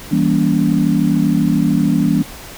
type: chord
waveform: sine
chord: E diminished seventh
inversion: none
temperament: just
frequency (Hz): 164.81 / 197.78 / 237.3 / 284.8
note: E3 / G3 / Bb3 / Db4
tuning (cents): 0 / +16 / +31 / +47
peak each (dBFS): -17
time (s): 0.11-2.23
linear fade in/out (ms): 10
effects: pink hiss -34 dBFS RMS until 2.57 s